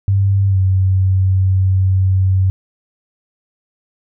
sine tone with pitch glide, 98.3 to 94.57 Hz, G2 to F#2, +5 to +38 cents, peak -10 dBFS, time 0.08-2.5 s, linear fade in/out 0 ms, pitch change -67 cents, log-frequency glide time 0.48-0.58 s, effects none

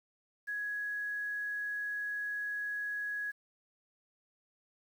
sine tone with quantisation, 1671 Hz, G#6, 10 cents sharp, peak -34 dBFS, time 0.47-3.32 s, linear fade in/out 20 ms, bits 10, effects none

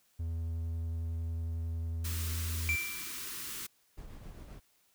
triangle tone with vibrato, 82.41 Hz, E2, in tune, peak -31 dBFS, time 0.19-2.76 s, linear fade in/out 10 ms, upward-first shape sine, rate 11 Hz, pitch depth 11 cents each way
white band-stop noise, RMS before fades -41 dBFS, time 2.04-3.67 s, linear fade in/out 10 ms, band 440 to 1000 Hz, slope 48 dB/octave
triangle tone with exponential decay, 2349 Hz, D7, in tune, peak -25 dBFS, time 2.69-3.29 s, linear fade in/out 0 ms, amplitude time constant 130 ms
brown noise with tremolo, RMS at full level -45 dBFS, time 3.97-4.6 s, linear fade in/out 10 ms, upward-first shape triangle, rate 7.6 Hz, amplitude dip 45%
effects white hiss -70 dBFS RMS until 4.94 s

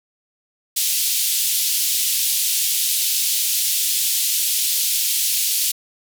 white band-pass noise, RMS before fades -20 dBFS, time 0.76-5.72 s, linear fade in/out 10 ms, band 2900 to 16000 Hz, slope 24 dB/octave, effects none

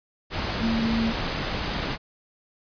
sine tone in noise, 226.9 Hz, A#3, 47 cents flat, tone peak -22 dBFS, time 0.59-1.14 s, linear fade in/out 50 ms, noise pink, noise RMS -28 dBFS, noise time 0.3-1.98 s, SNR +3 dB, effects resampled to 11025 Hz

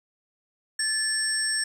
sine tone cluster, 1741 / 5450 / 8360 Hz, A6 / F8 / C9, -19 / -43 / -2 cents, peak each -28 dBFS, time 0.79-1.64 s, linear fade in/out 5 ms, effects 8-bit

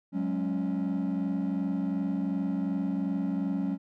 triangle chord, F# suspended second, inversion none, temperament equal, 185 / 207.7 / 277.2 Hz, F#3 / G#3 / C#4, 0 / 0 / 0 cents, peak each -28 / -30 / -28 dBFS, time 0.12-3.78 s, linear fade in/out 50 ms, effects tanh soft clip ceiling -21 dBFS

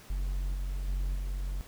triangle tone with level steps, 46.25 Hz, F#1, in tune, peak -27 / -29 / -26 / -29 dBFS, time 0.1-1.61 s, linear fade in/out 0 ms, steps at 0.54 / 0.88 / 1.15 s, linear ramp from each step 2 ms, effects pink hiss -53 dBFS RMS until 1.67 s

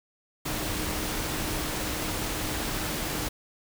sine tone in noise, 308.4 Hz, D#4, 15 cents flat, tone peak -39 dBFS, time 0.45-3.29 s, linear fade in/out 10 ms, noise pink, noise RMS -31 dBFS, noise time 0.45-3.29 s, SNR -11 dB, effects none

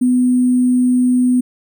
sine tone with sample-and-hold, 250 Hz, B3, 21 cents sharp, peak -10 dBFS, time 0.01-1.41 s, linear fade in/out 10 ms, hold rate 8820 Hz, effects none

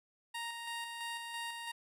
15% pulse tone with tremolo, 932.3 Hz, A#5, in tune, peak -32 dBFS, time 0.34-1.72 s, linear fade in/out 10 ms, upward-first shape square, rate 3 Hz, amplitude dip 35%, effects resampled to 32000 Hz

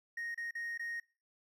triangle tone with dropouts, 1864.7 Hz, A#6, in tune, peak -35 dBFS, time 0.17-1 s, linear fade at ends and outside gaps 5 ms, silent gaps 0.346-0.376 / 0.51-0.551 / 0.777-0.794 s, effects noise-tail reverb RT60 0.4 s tail -24 dB re dry + tanh soft clip ceiling -31 dBFS

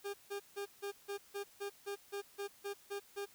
40% pulse tone bursts, 402.7 Hz, G4, 47 cents sharp, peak -38 dBFS, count 13, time 0.04-3.26 s, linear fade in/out 20 ms, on 100 ms, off 160 ms, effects white hiss -63 dBFS RMS until 3.34 s

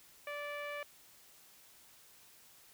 sawtooth tone with low-pass filter, 583 Hz, D5, 13 cents flat, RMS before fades -42 dBFS, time 0.27-0.83 s, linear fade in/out 2 ms, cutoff 2300 Hz, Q 2.8, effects white hiss -61 dBFS RMS until 2.73 s

